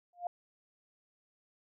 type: tone with exponential growth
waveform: sine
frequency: 704 Hz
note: F5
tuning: 14 cents sharp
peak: -29 dBFS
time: 0.13-0.27 s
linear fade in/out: 2 ms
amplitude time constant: 29 ms
effects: none